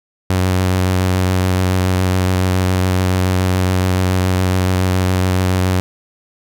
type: tone with vibrato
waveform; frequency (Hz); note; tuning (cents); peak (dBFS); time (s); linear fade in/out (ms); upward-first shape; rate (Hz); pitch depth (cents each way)
sawtooth; 92.5; F#2; 0; -9; 0.3-5.8; 0; sine; 7.1; 17
effects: none